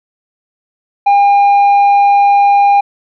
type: tone with tanh clipping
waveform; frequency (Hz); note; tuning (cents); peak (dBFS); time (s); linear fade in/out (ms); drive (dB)
sine; 806; G5; +48; -6; 1.06-2.81; 10; 4
effects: none